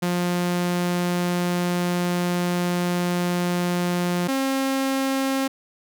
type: tone pair in turn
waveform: sawtooth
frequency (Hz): 176.6 / 268.7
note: F3 / C4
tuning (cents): +20 / +46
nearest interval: perfect fifth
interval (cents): 726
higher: second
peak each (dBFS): -17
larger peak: neither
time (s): 0.02-4.28 / 4.28-5.48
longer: first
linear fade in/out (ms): 10
effects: none